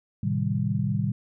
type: chord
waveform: sine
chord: A half-diminished seventh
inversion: none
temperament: equal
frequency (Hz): 110 / 130.81 / 155.56 / 196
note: A2 / C3 / Eb3 / G3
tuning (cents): 0 / 0 / 0 / 0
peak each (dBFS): -28 / -29 / -29 / -28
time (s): 0.23-1.12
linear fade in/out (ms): 5
effects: none

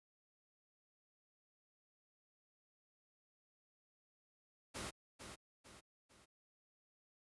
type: noise with echo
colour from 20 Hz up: pink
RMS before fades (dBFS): -45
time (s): 4.74-4.91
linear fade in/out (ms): 20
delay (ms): 450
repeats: 3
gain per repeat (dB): -7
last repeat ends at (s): 6.26
effects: high-pass 60 Hz 12 dB/octave + resampled to 24000 Hz

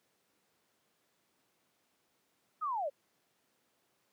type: linear sweep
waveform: sine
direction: down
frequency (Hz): 1302 to 523.3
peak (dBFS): -32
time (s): 2.61-2.9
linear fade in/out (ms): 20
effects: pink hiss -75 dBFS RMS until 4.12 s + high-pass 200 Hz 12 dB/octave

